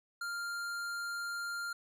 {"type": "tone with hard clipping", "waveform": "triangle", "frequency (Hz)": 1396.9, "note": "F6", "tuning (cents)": 0, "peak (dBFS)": -38, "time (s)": [0.21, 1.73], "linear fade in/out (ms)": 5, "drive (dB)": 18, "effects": []}